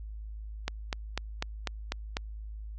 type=click train; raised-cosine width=0.2 ms; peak=-13 dBFS; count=7; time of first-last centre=0.68-2.169 s; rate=4.03 Hz; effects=added 53 Hz sine -38 dBFS peak until 2.78 s + low-pass 6000 Hz 12 dB/octave